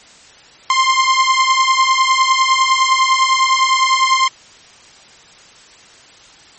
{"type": "beating tone pair", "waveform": "sawtooth", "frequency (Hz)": [1046.5, 1056.4], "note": ["C6", "C6"], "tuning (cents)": [0, 16], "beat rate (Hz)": 9.9, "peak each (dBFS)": -10, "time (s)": [0.7, 4.28], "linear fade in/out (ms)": 2, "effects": ["white hiss -43 dBFS RMS until 6.58 s", "MP3 32 kbps"]}